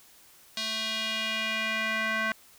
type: tone with band-pass filter sweep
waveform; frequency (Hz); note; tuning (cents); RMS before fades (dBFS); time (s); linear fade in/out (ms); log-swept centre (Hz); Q
square; 220; A3; 0; -30; 0.57-2.32; 2; 4000 to 1700; 2.3
effects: white hiss -56 dBFS RMS until 2.58 s